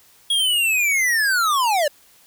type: linear sweep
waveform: square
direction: down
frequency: 3322 to 559 Hz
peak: -17 dBFS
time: 0.3-1.88 s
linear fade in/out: 5 ms
effects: white hiss -53 dBFS RMS until 2.26 s